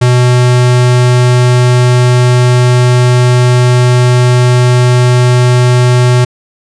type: tone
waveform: square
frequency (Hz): 124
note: B2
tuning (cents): +7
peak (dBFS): -5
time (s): 0.01-6.25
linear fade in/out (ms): 10
effects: resampled to 22050 Hz